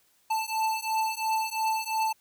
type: beating tone pair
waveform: square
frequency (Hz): 880 / 882.9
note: A5 / A5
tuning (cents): 0 / +6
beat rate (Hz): 2.9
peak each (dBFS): -30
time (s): 0.3-2.13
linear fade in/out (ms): 10
effects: white hiss -66 dBFS RMS until 2.2 s